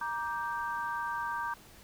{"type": "chord", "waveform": "sine", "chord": "G minor", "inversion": "first", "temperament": "just", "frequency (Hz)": [940.8, 1176, 1568], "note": ["Bb5", "D6", "G6"], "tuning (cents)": [16, 2, 0], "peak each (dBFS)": [-35, -38, -37], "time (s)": [0.01, 1.54], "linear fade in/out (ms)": 5, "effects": ["pink hiss -55 dBFS RMS until 1.83 s"]}